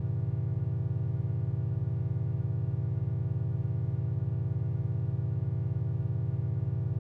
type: chord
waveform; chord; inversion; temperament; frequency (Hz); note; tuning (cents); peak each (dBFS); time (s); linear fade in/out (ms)
triangle; F# half-diminished seventh; none; equal with one note detuned; 92.5 / 110 / 130.81 / 160.68; F#2 / A2 / C3 / E3; 0 / 0 / 0 / -44; -34 / -30 / -30 / -36; 0-6.99; 5
effects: none